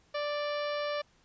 harmonic tone with a mistuned harmonic, 587.3 Hz, D5, in tune, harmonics 1 / 2 / 3 / 4 / 5 / 6 / 7 / 8 / 9, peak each -32 / -38 / -42 / -44 / -46 / -48 / -49 / -50 / -51 dBFS, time 0.14-1.02 s, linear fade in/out 10 ms, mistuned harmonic 9, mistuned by +58 cents, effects pink hiss -66 dBFS RMS until 1.24 s + resampled to 16000 Hz

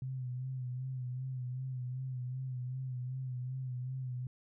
sine tone with vibrato, 127.9 Hz, C3, 39 cents flat, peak -36 dBFS, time 0.02-4.27 s, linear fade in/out 2 ms, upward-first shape sine, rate 2.6 Hz, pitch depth 50 cents each way, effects none

